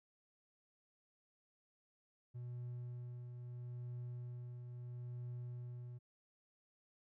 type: tone with tremolo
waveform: triangle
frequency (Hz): 122.2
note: B2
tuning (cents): -18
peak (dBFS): -40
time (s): 2.34-5.99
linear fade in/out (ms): 20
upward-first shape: triangle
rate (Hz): 0.76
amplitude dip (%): 45
effects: tanh soft clip ceiling -36 dBFS